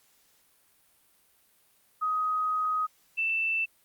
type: tone pair in turn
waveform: sine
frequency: 1256 / 2661 Hz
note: D#6 / E7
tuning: +16 / +16 cents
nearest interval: octave + minor second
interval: 1300 cents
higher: second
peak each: -25 dBFS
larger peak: neither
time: 2.01-2.87 / 3.17-3.66 s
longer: first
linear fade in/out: 20 ms
effects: white hiss -65 dBFS RMS until 3.84 s + Opus 48 kbps